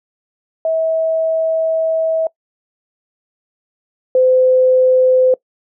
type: tone pair in turn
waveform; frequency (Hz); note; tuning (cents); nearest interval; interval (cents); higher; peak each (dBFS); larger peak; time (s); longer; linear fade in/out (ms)
sine; 646 / 512.7; E5 / C5; -35 / -35; major third; 400; first; -13 / -8; second; 0.65-2.27 / 4.15-5.34; first; 2
effects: noise-tail reverb RT60 0.1 s tail -22 dB re dry